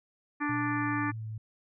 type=harmonic tone; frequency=293.7 Hz; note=D4; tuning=in tune; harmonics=1 / 3 / 4 / 5 / 6 / 7 / 8; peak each=-31 / -38 / -35 / -42 / -35 / -44 / -43 dBFS; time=0.4-1.12 s; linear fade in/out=20 ms
type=tone with pitch glide; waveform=sine; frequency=120 to 109.41 Hz; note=B2 to A2; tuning=-49 to -9 cents; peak=-35 dBFS; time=0.49-1.38 s; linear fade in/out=5 ms; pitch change=-160 cents; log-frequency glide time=0.62-1.27 s
effects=none